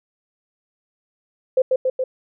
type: tone with echo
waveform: sine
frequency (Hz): 517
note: C5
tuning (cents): -21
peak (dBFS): -12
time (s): 1.57-1.62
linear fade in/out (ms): 5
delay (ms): 140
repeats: 3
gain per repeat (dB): -2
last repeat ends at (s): 2.04
effects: none